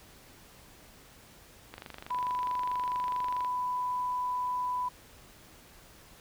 click train, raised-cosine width 0.3 ms, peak -26 dBFS, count 43, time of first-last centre 1.74-3.447 s, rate 24.6 Hz
sine tone, 995 Hz, B5, 13 cents sharp, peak -29 dBFS, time 2.1-4.89 s, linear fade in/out 10 ms
effects pink hiss -55 dBFS RMS until 6.2 s

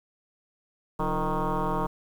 sine tone with frequency modulation, 456 Hz, A#4, 38 cents flat, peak -23 dBFS, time 0.99-1.87 s, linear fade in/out 10 ms, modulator 159 Hz, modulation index 4.5, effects tanh soft clip ceiling -20 dBFS + 9-bit

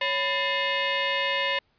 sine tone with frequency modulation, 554.4 Hz, C#5, in tune, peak -23 dBFS, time 0.01-1.59 s, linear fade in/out 5 ms, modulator 776 Hz, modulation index 3.8, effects pink hiss -68 dBFS RMS until 1.78 s + resampled to 11025 Hz

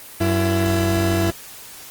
30% pulse tone pair together, 93.9 / 334.6 Hz, F#2 / E4, +26 / +26 cents, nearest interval octave + minor seventh, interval 2200 cents, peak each -17 dBFS, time 0.2-1.31 s, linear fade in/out 10 ms, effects white hiss -39 dBFS RMS until 1.9 s + Opus 24 kbps

